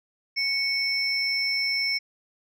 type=tone pair together; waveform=sine; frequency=2217 / 5351 Hz; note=C#7 / E8; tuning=0 / +25 cents; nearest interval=octave + minor third; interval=1525 cents; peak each=-25 dBFS; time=0.36-1.99 s; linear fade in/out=20 ms; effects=tanh soft clip ceiling -16 dBFS